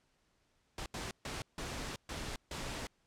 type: noise bursts at uneven times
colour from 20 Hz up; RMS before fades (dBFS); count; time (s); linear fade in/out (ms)
pink; -41; 6; 0.78-0.86 / 0.94-1.11 / 1.25-1.42 / 1.58-1.96 / 2.09-2.36 / 2.51-2.87; 2
effects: pink hiss -75 dBFS RMS until 3.06 s + low-pass 8000 Hz 12 dB/octave